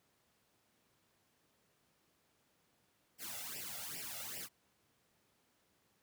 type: noise with flanger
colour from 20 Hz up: white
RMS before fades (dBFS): -45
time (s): 3.18-4.49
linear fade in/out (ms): 50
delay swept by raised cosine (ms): 0.38 to 1.48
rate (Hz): 2.5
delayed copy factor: +0.9
effects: pink hiss -75 dBFS RMS until 6.02 s + high-pass 100 Hz 12 dB/octave